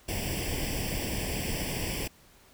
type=noise with comb filter; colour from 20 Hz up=pink; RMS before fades=-32 dBFS; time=0.08-2.08 s; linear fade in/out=10 ms; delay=0.38 ms; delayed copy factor=+0.9; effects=pink hiss -58 dBFS RMS until 2.53 s